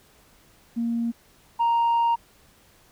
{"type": "tone pair in turn", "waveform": "sine", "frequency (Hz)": [233.1, 932.4], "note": ["A#3", "A#5"], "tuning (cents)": [0, 0], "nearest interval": "2 octaves", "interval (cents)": 2400, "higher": "second", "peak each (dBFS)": [-22, -16], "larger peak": "second", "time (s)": [[0.76, 1.12], [1.59, 2.16]], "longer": "second", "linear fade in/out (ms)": 20, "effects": ["tanh soft clip ceiling -17 dBFS", "pink hiss -57 dBFS RMS until 2.91 s"]}